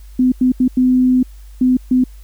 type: tone bursts at uneven times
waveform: sine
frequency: 254.1 Hz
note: B3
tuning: 49 cents sharp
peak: -9 dBFS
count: 6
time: 0.19-0.32 / 0.41-0.52 / 0.6-0.68 / 0.77-1.23 / 1.61-1.77 / 1.91-2.04 s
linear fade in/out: 5 ms
effects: added 50 Hz sine -34 dBFS peak until 2.23 s + white hiss -52 dBFS RMS until 2.23 s